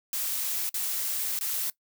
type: noise with dropouts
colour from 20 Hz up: blue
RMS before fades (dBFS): -30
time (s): 0.13-1.7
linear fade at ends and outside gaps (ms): 1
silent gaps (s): 0.692-0.742 / 1.39-1.41
effects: noise-tail reverb RT60 0.1 s tail -20 dB re dry